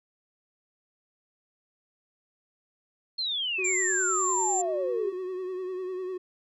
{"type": "exponential sweep", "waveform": "sine", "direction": "down", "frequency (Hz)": [4297, 374], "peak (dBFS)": -27, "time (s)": [3.18, 5.13], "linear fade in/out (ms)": 10}
{"type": "tone with vibrato", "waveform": "triangle", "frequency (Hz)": 370, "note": "F#4", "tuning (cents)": 0, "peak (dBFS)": -29, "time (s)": [3.58, 6.18], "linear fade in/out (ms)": 10, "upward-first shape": "triangle", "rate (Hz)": 10, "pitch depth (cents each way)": 48}
{"type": "tone", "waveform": "sine", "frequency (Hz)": 7300, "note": "A#8", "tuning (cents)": -37, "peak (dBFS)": -26, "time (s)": [3.64, 4.62], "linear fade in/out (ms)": 10}
{"effects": []}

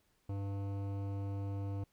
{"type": "tone with hard clipping", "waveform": "sine", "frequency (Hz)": 99.2, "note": "G2", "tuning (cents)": 21, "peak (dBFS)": -38, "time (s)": [0.29, 1.84], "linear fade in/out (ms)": 5, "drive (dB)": 15, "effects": ["pink hiss -75 dBFS RMS until 1.92 s"]}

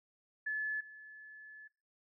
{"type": "tone with level steps", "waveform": "sine", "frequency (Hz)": 1724, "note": "A6", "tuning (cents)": -36, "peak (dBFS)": [-33, -49], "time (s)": [0.46, 1.68], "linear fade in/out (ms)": 10, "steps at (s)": 0.8, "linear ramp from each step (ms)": 10, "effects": ["noise-tail reverb RT60 0.4 s tail -21 dB re dry"]}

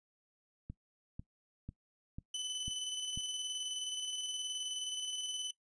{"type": "click train", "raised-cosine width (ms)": 5, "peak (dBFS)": -31, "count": 6, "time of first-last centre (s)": [0.7, 3.175], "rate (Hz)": 2.02}
{"type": "tone with tremolo", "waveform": "sawtooth", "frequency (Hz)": 3014, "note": "F#7", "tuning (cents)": 31, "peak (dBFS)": -32, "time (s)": [2.34, 5.51], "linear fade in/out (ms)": 5, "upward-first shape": "square", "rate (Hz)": 19, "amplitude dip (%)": 30}
{"effects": ["noise-tail reverb RT60 0.1 s tail -20 dB re dry", "resampled to 22050 Hz"]}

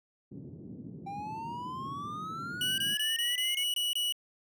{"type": "band-pass noise", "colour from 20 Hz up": "pink", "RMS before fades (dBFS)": -45, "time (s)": [0.31, 2.95], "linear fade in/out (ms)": 10, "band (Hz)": [120, 320], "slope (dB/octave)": 24}
{"type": "exponential sweep", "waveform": "triangle", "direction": "up", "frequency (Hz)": [784, 2225], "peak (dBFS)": -35, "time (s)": [1.06, 3.64], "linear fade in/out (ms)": 10}
{"type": "tone bursts", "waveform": "45% pulse", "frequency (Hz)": 2935, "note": "F#7", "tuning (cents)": -15, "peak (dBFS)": -28, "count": 8, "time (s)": [2.61, 4.124], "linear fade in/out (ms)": 2, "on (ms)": 170, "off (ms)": 22}
{"effects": []}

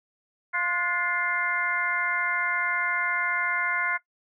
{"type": "harmonic tone with a mistuned harmonic", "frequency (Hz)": 349.2, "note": "F4", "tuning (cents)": 0, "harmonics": [2, 3, 4, 5, 6], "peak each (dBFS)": [-38, -32, -28, -32, -28], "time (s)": [0.53, 3.98], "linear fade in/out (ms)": 20, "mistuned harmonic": 4, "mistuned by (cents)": 57, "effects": ["noise-tail reverb RT60 0.1 s tail -17 dB re dry"]}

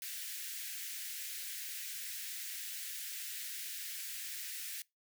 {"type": "high-pass noise", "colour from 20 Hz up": "white", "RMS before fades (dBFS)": -43, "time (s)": [0.02, 4.82], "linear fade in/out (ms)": 2, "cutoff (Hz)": 1600, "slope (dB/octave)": 48, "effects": ["noise-tail reverb RT60 0.2 s tail -23 dB re dry"]}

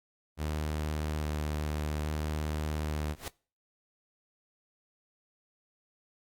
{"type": "tone with vibrato", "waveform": "sawtooth", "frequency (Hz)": 76, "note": "D#2", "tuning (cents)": -40, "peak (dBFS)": -27, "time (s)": [0.37, 3.16], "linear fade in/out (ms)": 50, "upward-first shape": "square", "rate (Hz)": 0.59, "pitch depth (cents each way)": 10}
{"type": "noise with exponential growth", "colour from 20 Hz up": "pink", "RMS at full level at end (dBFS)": -35, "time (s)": [3.11, 3.28], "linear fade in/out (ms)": 2, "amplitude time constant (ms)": 36}
{"effects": ["noise-tail reverb RT60 0.4 s tail -24 dB re dry", "AAC 64 kbps"]}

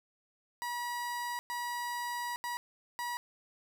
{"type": "tone bursts at uneven times", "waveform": "30% pulse", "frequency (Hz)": 965, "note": "B5", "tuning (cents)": -40, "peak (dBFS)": -32, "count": 4, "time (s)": [[0.62, 1.39], [1.5, 2.36], [2.44, 2.57], [2.99, 3.17]], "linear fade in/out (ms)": 0, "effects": []}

